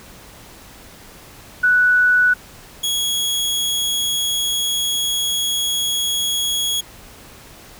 sine / sawtooth tone pair in turn, 1480 / 3330 Hz, F#6 / G#7, 0 / +4 cents, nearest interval octave + major second, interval 1404 cents, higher second, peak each -11 / -15 dBFS, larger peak first, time 1.63-2.34 / 2.83-6.81 s, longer second, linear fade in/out 10 ms, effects pink hiss -42 dBFS RMS until 7.79 s

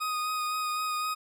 40% pulse tone with vibrato, 1244.5 Hz, D#6, in tune, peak -28 dBFS, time 0-1.15 s, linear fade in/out 20 ms, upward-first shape sine, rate 3.9 Hz, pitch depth 16 cents each way, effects none

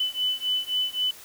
sine beating tone pair, 3000 / 3003.8 Hz, F#7 / F#7, +23 / +25 cents, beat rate 3.8 Hz, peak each -27 dBFS, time 0-1.11 s, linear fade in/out 5 ms, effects white hiss -46 dBFS RMS until 1.24 s

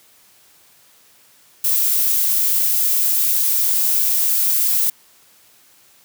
violet noise, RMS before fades -17 dBFS, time 1.64-4.9 s, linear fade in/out 5 ms, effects white hiss -52 dBFS RMS until 6.04 s + high-pass 80 Hz 12 dB/octave

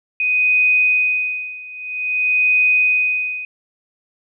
sine tone with tremolo, 2497 Hz, D#7, 6 cents sharp, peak -11 dBFS, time 0.2-3.45 s, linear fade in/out 2 ms, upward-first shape sine, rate 0.51 Hz, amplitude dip 90%, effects none

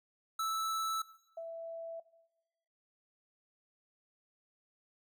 square / sine tone pair in turn, 1314 / 662.1 Hz, E6 / E5, -6 / +7 cents, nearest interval octave, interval 1187 cents, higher first, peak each -33 / -39 dBFS, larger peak first, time 0.39-1.02 / 1.37-2 s, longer neither, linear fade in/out 5 ms, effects noise-tail reverb RT60 1.0 s tail -18 dB re dry

